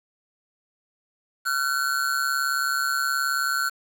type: ring-modulated tone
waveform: square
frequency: 1440 Hz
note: F#6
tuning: 47 cents flat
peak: -20 dBFS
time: 1.45-3.7 s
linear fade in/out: 20 ms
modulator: 69.4 Hz
effects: 8-bit